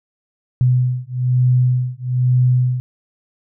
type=beating tone pair; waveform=sine; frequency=125.2 / 126.3 Hz; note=B2 / B2; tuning=+24 / +39 cents; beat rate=1.1 Hz; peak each=-16 dBFS; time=0.61-2.8 s; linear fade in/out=0 ms; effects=none